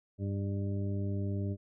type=harmonic tone; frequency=99.4 Hz; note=G2; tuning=25 cents sharp; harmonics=1 / 2 / 3 / 4 / 6; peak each=-32 / -38 / -42 / -44 / -48 dBFS; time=0.18-1.57 s; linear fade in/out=50 ms; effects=none